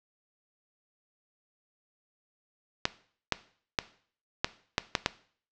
clicks, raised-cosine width 0.2 ms, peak -6 dBFS, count 7, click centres 2.854 / 3.323 / 3.788 / 4.445 / 4.781 / 4.952 / 5.061 s, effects noise-tail reverb RT60 0.5 s tail -17 dB re dry + low-pass 6000 Hz 12 dB/octave

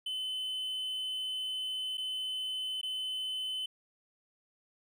triangle tone with dropouts, 3038 Hz, F#7, 45 cents sharp, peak -32 dBFS, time 0.06-3.66 s, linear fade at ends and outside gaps 5 ms, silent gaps 1.973-1.979 / 2.814-2.83 s, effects none

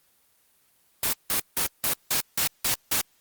white noise bursts, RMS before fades -24 dBFS, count 8, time 1.03-3.012 s, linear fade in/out 2 ms, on 99 ms, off 170 ms, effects white hiss -64 dBFS RMS until 3.2 s + Opus 24 kbps

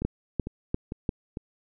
two click trains, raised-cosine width 3 ms, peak -12 / -20 dBFS, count 4 / 4, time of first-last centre 0.05-1.092 / 0.02-1.371 s, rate 2.88 / 2.22 Hz, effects none

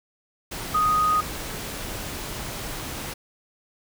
sine tone in noise, 1244.5 Hz, D#6, in tune, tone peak -18 dBFS, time 0.74-1.21 s, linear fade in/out 10 ms, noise pink, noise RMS -33 dBFS, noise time 0.51-3.14 s, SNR +12 dB, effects none

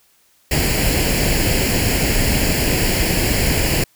pink noise with comb filter, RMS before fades -17 dBFS, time 0.51-3.84 s, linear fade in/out 5 ms, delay 0.41 ms, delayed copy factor +0.7, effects white hiss -57 dBFS RMS until 3.95 s

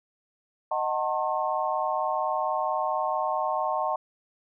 sine chord, D# diminished seventh, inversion none, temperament just, 622.3 / 746.7 / 896 / 1075.3 Hz, D#5 / F#5 / A5 / C6, 0 / +16 / +31 / +47 cents, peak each -30 dBFS, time 0.71-3.96 s, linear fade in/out 5 ms, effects none

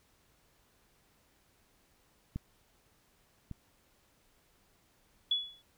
clicks, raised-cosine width 5 ms, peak -24 / -29 dBFS, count 2, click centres 2.36 / 3.513 s
sine tone with exponential decay, 3400 Hz, G#7, 40 cents sharp, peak -24 dBFS, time 5.31-5.62 s, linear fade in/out 5 ms, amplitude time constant 66 ms
effects pink hiss -69 dBFS RMS until 5.77 s

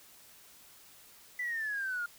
triangle exponential sweep, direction down, 2000 to 1400 Hz, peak -29 dBFS, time 1.39-2.06 s, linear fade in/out 5 ms, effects tanh soft clip ceiling -30 dBFS + white hiss -57 dBFS RMS until 2.18 s

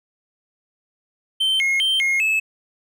triangle tone with pitch steps, 3106 / 2156 / 3133 / 2148 / 2602 Hz, G7 / C#7 / G7 / C7 / E7, -17 / -49 / -2 / +45 / -23 cents, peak -15 dBFS, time 1.4-2.4 s, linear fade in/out 10 ms, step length 200 ms, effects none

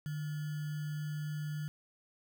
sine tone with sample-and-hold, 150.6 Hz, D3, 44 cents sharp, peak -35 dBFS, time 0.06-1.68 s, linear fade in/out 0 ms, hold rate 1575 Hz, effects none

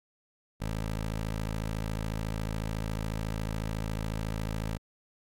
15% pulse tone, 54 Hz, A1, 32 cents flat, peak -25 dBFS, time 0.6-4.78 s, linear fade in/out 20 ms, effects AAC 64 kbps

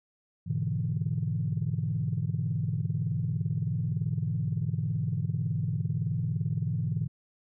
sine chord, E dominant seventh, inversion first, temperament equal, 103.83 / 123.47 / 146.83 / 164.81 Hz, G#2 / B2 / D3 / E3, 0 / 0 / 0 / 0 cents, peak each -32 dBFS, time 0.46-7.08 s, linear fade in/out 20 ms, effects tanh soft clip ceiling -18 dBFS

